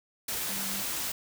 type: tone in noise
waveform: sine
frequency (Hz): 196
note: G3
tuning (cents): 0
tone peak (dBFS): -41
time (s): 0.49-0.82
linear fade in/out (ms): 5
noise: white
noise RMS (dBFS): -33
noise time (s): 0.28-1.12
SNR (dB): -11
effects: none